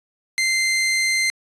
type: tone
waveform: sawtooth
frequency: 2082 Hz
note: C7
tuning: 9 cents flat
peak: -14 dBFS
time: 0.38-1.3 s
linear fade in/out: 0 ms
effects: resampled to 22050 Hz